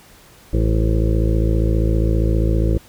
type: harmonic tone with a mistuned harmonic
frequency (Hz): 55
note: A1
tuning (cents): 0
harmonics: 1 / 2 / 3 / 4 / 6 / 7 / 8 / 9 / 10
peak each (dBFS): -16 / -20 / -26 / -28 / -24 / -30 / -30 / -32 / -32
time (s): 0.53-2.78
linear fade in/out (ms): 5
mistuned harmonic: 10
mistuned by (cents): -26
effects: pink hiss -47 dBFS RMS until 2.88 s